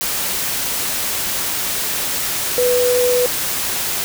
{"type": "tone in noise", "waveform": "sine", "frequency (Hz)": 493.9, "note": "B4", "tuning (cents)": 0, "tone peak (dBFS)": -13, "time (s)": [2.58, 3.26], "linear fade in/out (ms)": 0, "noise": "white", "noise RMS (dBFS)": -21, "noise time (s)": [0.01, 4.04], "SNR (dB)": 5, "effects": []}